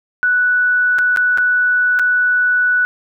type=tone with dropouts; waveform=sine; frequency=1480 Hz; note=F#6; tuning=in tune; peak=-11 dBFS; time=0.23-2.85 s; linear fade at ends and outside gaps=0 ms; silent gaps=0.985-0.989 / 1.162-1.172 / 1.375-1.383 / 1.99-1.995 s; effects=none